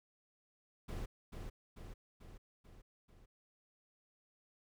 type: noise with echo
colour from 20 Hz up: brown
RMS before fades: -42 dBFS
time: 0.88-1.06 s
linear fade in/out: 10 ms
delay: 440 ms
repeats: 5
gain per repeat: -4 dB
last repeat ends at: 3.26 s
effects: none